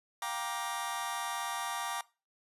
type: chord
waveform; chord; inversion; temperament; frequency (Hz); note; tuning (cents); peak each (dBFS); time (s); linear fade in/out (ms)
sawtooth; G minor seventh; third; just; 705.6 / 784 / 940.8 / 1176; F5 / G5 / Bb5 / D6; +18 / 0 / +16 / +2; -40 / -37 / -34 / -35; 0.22-2.01; 2
effects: noise-tail reverb RT60 0.3 s tail -20 dB re dry + resampled to 32000 Hz